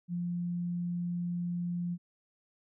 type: tone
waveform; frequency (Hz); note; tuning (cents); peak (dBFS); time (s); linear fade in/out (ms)
sine; 174.61; F3; 0; -31; 0.08-1.98; 50
effects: none